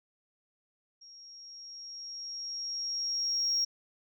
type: tone with level ramp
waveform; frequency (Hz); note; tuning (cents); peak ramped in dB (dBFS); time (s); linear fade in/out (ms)
sine; 5588; F8; 0; -50 to -24; 1.01-3.65; 10
effects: tanh soft clip ceiling -22 dBFS